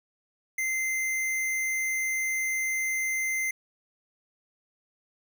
square tone, 2078 Hz, C7, 12 cents flat, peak -27 dBFS, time 0.58-3.51 s, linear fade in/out 5 ms, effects none

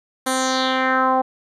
10% pulse tone with low-pass filter sweep, 260.5 Hz, C4, 7 cents flat, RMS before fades -19 dBFS, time 0.26-1.22 s, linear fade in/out 10 ms, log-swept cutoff 11000 to 760 Hz, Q 2.8, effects none

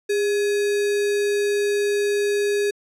sine tone with sample-and-hold, 408.3 Hz, G#4, 29 cents flat, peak -18 dBFS, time 0.09-2.71 s, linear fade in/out 10 ms, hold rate 2100 Hz, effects low-pass 11000 Hz 12 dB/octave

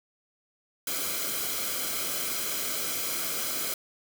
white noise with comb filter, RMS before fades -31 dBFS, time 0.87-3.74 s, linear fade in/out 2 ms, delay 1.1 ms, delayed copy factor -0.65, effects none

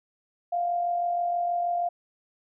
sine tone with amplitude modulation, 698.5 Hz, F5, in tune, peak -22 dBFS, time 0.52-1.89 s, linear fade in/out 10 ms, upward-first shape sine, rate 46.3 Hz, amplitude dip 40%, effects none

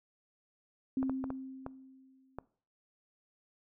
sine tone with exponential decay, 263.8 Hz, C4, 14 cents sharp, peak -28 dBFS, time 0.97-2.45 s, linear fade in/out 2 ms, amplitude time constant 320 ms
clicks, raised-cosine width 1 ms, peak -25 dBFS, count 6, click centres 1.029 / 1.096 / 1.241 / 1.304 / 1.664 / 2.386 s
effects noise-tail reverb RT60 0.5 s tail -24 dB re dry

